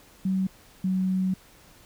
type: tone pair in turn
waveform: sine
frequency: 189.4 / 187.12 Hz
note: F#3 / F#3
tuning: +41 / +20 cents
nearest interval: unison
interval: 21 cents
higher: first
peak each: -22 dBFS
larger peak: neither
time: 0.25-0.47 / 0.84-1.34 s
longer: second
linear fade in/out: 5 ms
effects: pink hiss -54 dBFS RMS until 1.85 s